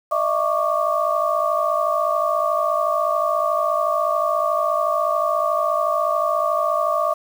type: tone cluster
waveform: sine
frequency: 610 / 664 / 1115 / 1186 Hz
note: D#5 / E5 / C#6 / D6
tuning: -34 / +12 / +10 / +17 cents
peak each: -23 dBFS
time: 0.11-7.14 s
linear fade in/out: 10 ms
effects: 7-bit